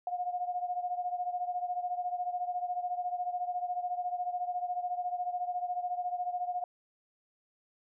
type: beating tone pair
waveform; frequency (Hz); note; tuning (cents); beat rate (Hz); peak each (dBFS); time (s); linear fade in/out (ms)
sine; 714 / 728; F5 / F#5; +38 / -28; 14; -33 / -37; 0.07-6.64; 2
effects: none